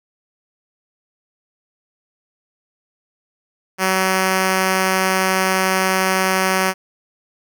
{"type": "tone", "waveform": "5% pulse", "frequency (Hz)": 188.6, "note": "F#3", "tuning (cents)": 33, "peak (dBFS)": -4, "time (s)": [3.78, 6.74], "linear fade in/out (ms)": 50, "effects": []}